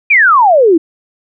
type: exponential sweep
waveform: sine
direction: down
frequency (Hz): 2489 to 308.7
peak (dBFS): -4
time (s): 0.1-0.78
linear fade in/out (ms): 10
effects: none